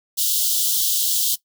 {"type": "high-pass noise", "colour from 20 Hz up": "white", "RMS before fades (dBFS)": -20, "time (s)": [0.17, 1.36], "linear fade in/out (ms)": 20, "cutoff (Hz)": 3000, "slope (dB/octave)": 96, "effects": ["noise-tail reverb RT60 0.1 s tail -18 dB re dry"]}